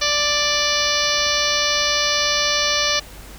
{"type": "harmonic tone with a mistuned harmonic", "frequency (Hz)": 588, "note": "D5", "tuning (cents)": 2, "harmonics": [1, 2, 3, 4, 5, 6, 7, 8, 9, 10], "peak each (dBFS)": [-26, -26, -26, -26, -26, -26, -26, -26, -26, -26], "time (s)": [0.01, 3], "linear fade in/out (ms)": 10, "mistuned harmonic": 8, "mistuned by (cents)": -36, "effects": ["added 50 Hz sine -41 dBFS peak until 3.38 s", "pink hiss -41 dBFS RMS until 3.38 s"]}